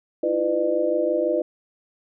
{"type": "tone cluster", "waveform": "sine", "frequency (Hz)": [317.6, 343.6, 502, 603], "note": ["D#4", "F4", "B4", "D5"], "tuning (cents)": [36, -28, 28, 46], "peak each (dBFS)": [-29, -25, -24, -23], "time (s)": [0.23, 1.42], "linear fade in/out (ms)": 5, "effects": []}